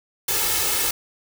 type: noise with comb filter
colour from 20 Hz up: white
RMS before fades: -22 dBFS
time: 0.28-0.91 s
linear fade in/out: 5 ms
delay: 2.3 ms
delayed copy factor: +0.75
effects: none